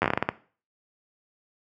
slowing click train, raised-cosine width 0.5 ms, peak -7 dBFS, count 10, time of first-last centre 0.02-0.289 s, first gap 10 ms, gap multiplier 1.26, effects noise-tail reverb RT60 0.4 s tail -17 dB re dry + high-pass 100 Hz 12 dB/octave

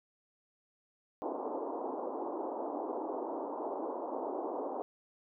pink band-pass noise, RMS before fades -38 dBFS, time 1.22-4.82 s, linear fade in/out 0 ms, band 280 to 1000 Hz, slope 48 dB/octave, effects none

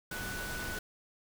sine tone in noise, 1486 Hz, F#6, 7 cents sharp, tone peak -40 dBFS, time 0.11-0.79 s, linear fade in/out 5 ms, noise pink, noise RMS -40 dBFS, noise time 0.11-0.79 s, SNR -3 dB, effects none

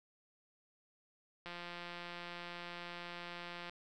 click train, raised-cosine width 0.3 ms, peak -30 dBFS, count 390, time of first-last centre 1.46-3.696 s, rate 174 Hz, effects none

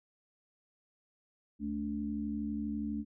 harmonic tone, 72.3 Hz, D2, 27 cents flat, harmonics 1 / 3 / 4, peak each -45 / -35 / -38 dBFS, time 1.59-3.05 s, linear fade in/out 50 ms, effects none

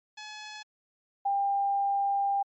10% pulse / sine tone pair in turn, 851 / 797 Hz, G#5 / G5, +42 / +28 cents, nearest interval minor second, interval 114 cents, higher first, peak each -32 / -24 dBFS, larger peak second, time 0.17-0.63 / 1.25-2.43 s, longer second, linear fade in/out 10 ms, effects MP3 32 kbps

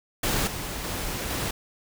pink noise with level steps, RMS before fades -25 / -33 / -31 / -29 dBFS, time 0.23-1.51 s, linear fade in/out 5 ms, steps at 0.47 / 0.84 / 1.3 s, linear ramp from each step 5 ms, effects none

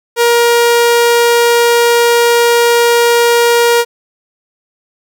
sawtooth tone, 472.5 Hz, A#4, 23 cents sharp, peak -3 dBFS, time 0.16-3.85 s, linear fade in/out 50 ms, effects none

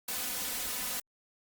white noise with comb filter, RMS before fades -35 dBFS, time 0.08-1 s, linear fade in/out 5 ms, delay 4 ms, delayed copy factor +0.9, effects Opus 48 kbps

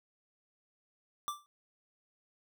square tone with exponential decay, 1174.7 Hz, D6, in tune, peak -31 dBFS, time 1.28-1.46 s, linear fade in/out 0 ms, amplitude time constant 38 ms, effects none

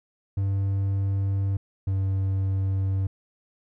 triangle tone pair in turn, 98 / 96.32 Hz, G2 / G2, 0 / -30 cents, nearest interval unison, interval 30 cents, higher first, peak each -20 dBFS, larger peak neither, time 0.37-1.57 / 1.87-3.07 s, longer neither, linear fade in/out 5 ms, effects none

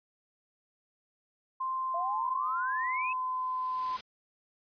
sine tone with pitch glide, 1045 to 1022.9 Hz, C6 to C6, -2 to -39 cents, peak -30 dBFS, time 1.6-3.97 s, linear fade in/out 10 ms, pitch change -37 cents, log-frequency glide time 1.74-3.11 s
sine exponential sweep, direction up, 666 to 2637 Hz, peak -33 dBFS, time 1.94-3.13 s, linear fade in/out 5 ms
white noise with exponential growth, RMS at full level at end -40 dBFS, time 3.18-4.01 s, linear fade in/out 5 ms, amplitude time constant 180 ms
effects resampled to 11025 Hz

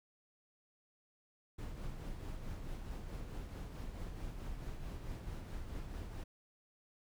brown noise with tremolo, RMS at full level -42 dBFS, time 1.58-6.24 s, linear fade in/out 10 ms, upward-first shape triangle, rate 4.6 Hz, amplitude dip 45%, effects none

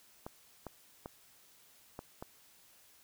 clicks, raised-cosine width 1 ms, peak -28 dBFS, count 5, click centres 0.265 / 0.667 / 1.059 / 1.991 / 2.225 s, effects white hiss -63 dBFS RMS until 3.03 s

